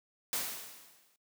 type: noise with exponential decay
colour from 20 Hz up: white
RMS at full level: -32 dBFS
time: 0.33-1.16 s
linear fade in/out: 1 ms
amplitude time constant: 180 ms
effects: noise-tail reverb RT60 0.1 s tail -19 dB re dry + high-pass 150 Hz 12 dB/octave